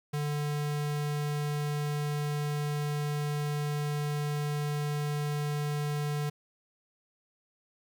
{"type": "tone", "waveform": "square", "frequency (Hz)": 147.4, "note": "D3", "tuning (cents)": 7, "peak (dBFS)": -30, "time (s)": [0.13, 6.3], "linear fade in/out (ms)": 10, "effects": ["11-bit"]}